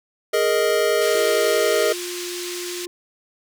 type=chord; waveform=square; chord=Ab suspended second; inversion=none; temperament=equal; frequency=415.3 / 466.2 / 622.3 Hz; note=Ab4 / Bb4 / Eb5; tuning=0 / 0 / 0 cents; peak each=-22 dBFS; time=0.33-1.93 s; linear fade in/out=10 ms
type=band-pass noise; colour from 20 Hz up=white; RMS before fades=-32 dBFS; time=1.01-2.86 s; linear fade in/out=10 ms; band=1800 to 7200 Hz; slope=12 dB/octave
type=tone; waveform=triangle; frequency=353.8 Hz; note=F4; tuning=23 cents sharp; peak=-28 dBFS; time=1.15-2.87 s; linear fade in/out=0 ms
effects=none